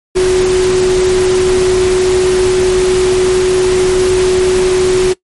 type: tone in noise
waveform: sine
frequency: 370 Hz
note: F#4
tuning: in tune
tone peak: -7 dBFS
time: 0.15-5.14 s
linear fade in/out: 20 ms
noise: pink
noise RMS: -19 dBFS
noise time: 0.15-5.14 s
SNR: +9 dB
effects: noise-tail reverb RT60 0.1 s tail -20 dB re dry + MP3 48 kbps